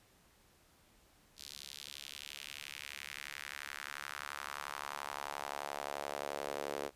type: tone with high-pass filter sweep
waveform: sawtooth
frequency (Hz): 71.5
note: D2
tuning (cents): -46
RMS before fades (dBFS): -44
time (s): 1.36-6.91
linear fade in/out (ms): 50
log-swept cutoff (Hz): 4300 to 450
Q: 2
effects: pink hiss -67 dBFS RMS until 6.95 s + resampled to 32000 Hz